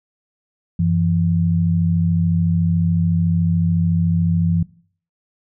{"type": "tone pair together", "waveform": "sine", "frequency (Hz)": [94.07, 167.9], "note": ["F#2", "E3"], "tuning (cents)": [29, 32], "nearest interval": "minor seventh", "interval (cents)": 1003, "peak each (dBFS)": [-19, -16], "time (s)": [0.79, 4.63], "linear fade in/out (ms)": 5, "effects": ["noise-tail reverb RT60 0.5 s tail -20 dB re dry"]}